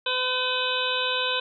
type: harmonic tone with a mistuned harmonic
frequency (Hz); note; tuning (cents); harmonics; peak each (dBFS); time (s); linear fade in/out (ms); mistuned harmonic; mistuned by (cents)
507; B4; +45; 1 / 2 / 3 / 5 / 6 / 7 / 8; -31 / -31 / -31 / -31 / -31 / -31 / -31; 0.06-1.4; 5; 8; -73
effects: none